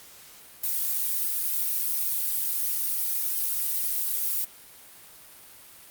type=noise with flanger; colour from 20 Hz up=violet; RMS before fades=-27 dBFS; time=0.63-4.45 s; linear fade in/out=10 ms; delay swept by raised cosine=1.9 to 6.6 ms; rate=1.1 Hz; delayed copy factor=+1; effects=white hiss -49 dBFS RMS until 5.9 s + Opus 48 kbps